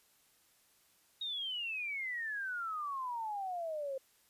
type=exponential sweep; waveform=sine; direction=down; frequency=3772 to 524 Hz; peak=-36 dBFS; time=1.21-3.98 s; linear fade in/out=5 ms; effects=white hiss -69 dBFS RMS until 4.29 s + resampled to 32000 Hz